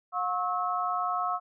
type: tone cluster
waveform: sine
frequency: 718 / 1092 / 1295 Hz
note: F5 / C#6 / E6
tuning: +48 / -26 / -31 cents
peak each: -31 dBFS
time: 0.12-1.4 s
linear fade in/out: 50 ms
effects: none